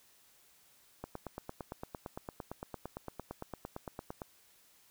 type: click train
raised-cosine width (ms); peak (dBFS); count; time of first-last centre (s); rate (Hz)
1; -26; 29; 1.04-4.218; 8.81
effects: white hiss -65 dBFS RMS until 4.9 s